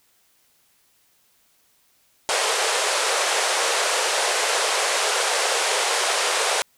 pink band-pass noise, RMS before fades -22 dBFS, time 2.29-6.62 s, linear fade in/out 0 ms, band 430 to 10000 Hz, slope 48 dB/octave, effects white hiss -62 dBFS RMS until 6.77 s

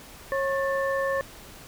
sine tone cluster, 545 / 1090 / 1770 Hz, C#5 / C#6 / A6, -29 / -29 / +10 cents, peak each -25 / -31 / -31 dBFS, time 0.32-1.21 s, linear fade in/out 0 ms, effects pink hiss -46 dBFS RMS until 1.67 s

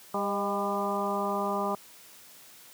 harmonic tone with a mistuned harmonic, 200 Hz, G3, 35 cents sharp, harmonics 1 / 2 / 3 / 4 / 5 / 6, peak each -34 / -34 / -34 / -34 / -34 / -34 dBFS, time 0.14-1.75 s, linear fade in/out 2 ms, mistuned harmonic 3, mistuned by +45 cents, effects white hiss -52 dBFS RMS until 2.73 s + high-pass 100 Hz 12 dB/octave

